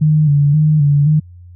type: tone with vibrato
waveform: sine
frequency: 148.5 Hz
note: D3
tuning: 20 cents sharp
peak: -8 dBFS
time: 0.01-1.2 s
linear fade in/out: 10 ms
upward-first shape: square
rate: 1.9 Hz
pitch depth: 55 cents each way
effects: added 88 Hz sine -35 dBFS peak until 1.55 s